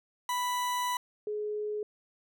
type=tone pair in turn; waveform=40% pulse / sine; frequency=987.8 / 421.2 Hz; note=B5 / G#4; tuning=0 / +24 cents; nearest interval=octave + minor third; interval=1476 cents; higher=first; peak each=-28 / -31 dBFS; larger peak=first; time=0.29-0.97 / 1.27-1.83 s; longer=first; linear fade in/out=2 ms; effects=none